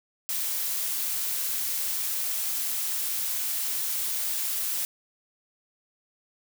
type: noise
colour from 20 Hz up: blue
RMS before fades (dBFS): -29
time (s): 0.29-4.85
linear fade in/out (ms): 0
effects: none